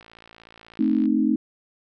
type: click train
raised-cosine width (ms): 0.3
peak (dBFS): -30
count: 60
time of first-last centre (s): 0.01-1.056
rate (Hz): 56.4
type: chord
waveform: sine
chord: A diminished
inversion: none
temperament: equal with one note detuned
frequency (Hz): 220 / 261.6 / 309.2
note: A3 / C4 / Eb4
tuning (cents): 0 / 0 / -11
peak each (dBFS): -22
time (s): 0.79-1.36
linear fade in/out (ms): 5
effects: none